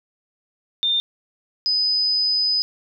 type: tone pair in turn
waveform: sine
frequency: 3611 / 5005 Hz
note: A7 / D#8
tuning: +44 / +9 cents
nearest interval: tritone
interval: 565 cents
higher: second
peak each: -17 dBFS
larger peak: neither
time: 0.83-1 / 1.66-2.62 s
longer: second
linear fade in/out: 0 ms
effects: none